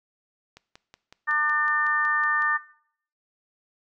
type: click train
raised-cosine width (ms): 0.2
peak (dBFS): -28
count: 11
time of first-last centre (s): 0.57-2.422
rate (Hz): 5.4
type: harmonic tone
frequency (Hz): 300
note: D4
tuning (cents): +37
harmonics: 3 / 4 / 5 / 6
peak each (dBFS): -34 / -26 / -33 / -23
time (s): 1.27-2.58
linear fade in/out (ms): 20
effects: noise-tail reverb RT60 0.6 s tail -19 dB re dry